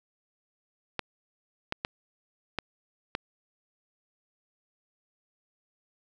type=clicks; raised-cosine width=0.3 ms; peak=-13 dBFS; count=5; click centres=0.993 / 1.724 / 1.849 / 2.587 / 3.151 s; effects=none